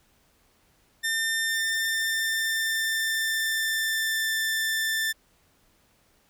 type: tone with pitch glide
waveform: sawtooth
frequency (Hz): 1800 to 1775.2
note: A6 to A6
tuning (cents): +39 to +15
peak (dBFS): -21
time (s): 1.03-5.13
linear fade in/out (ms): 20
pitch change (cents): -24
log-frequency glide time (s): 1.43-4.37
effects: pink hiss -64 dBFS RMS until 6.29 s